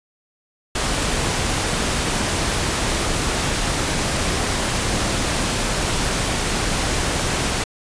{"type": "noise", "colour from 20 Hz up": "pink", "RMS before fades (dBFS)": -21, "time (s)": [0.75, 7.64], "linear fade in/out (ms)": 5, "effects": ["resampled to 22050 Hz"]}